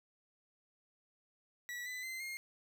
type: tone with pitch steps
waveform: 40% pulse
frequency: 1943 / 2003 / 2066 / 2130 Hz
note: B6 / B6 / C7 / C7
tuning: -29 / +24 / -22 / +30 cents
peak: -40 dBFS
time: 1.69-2.37 s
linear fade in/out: 0 ms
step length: 170 ms
effects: none